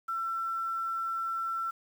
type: tone with quantisation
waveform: sine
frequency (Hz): 1345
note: E6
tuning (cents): +34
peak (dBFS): -30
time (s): 0.08-1.71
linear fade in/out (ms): 10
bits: 9
effects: none